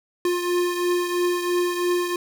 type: beating tone pair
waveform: square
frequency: 353.1 / 356.1 Hz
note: F4 / F4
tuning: +19 / +34 cents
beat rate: 3 Hz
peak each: -22 / -29 dBFS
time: 0.25-2.16 s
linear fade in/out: 2 ms
effects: none